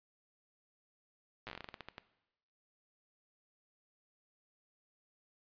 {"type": "slowing click train", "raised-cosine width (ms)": 0.3, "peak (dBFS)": -28, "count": 15, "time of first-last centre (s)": [1.47, 1.981], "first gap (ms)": 8, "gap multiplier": 1.21, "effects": ["noise-tail reverb RT60 0.9 s tail -17 dB re dry", "resampled to 11025 Hz"]}